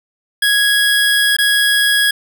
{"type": "tone with dropouts", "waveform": "25% pulse", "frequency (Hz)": 1661.2, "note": "G#6", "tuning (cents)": 0, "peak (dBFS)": -7, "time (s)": [0.42, 2.11], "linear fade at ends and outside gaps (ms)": 5, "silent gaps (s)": [1.367, 1.385], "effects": []}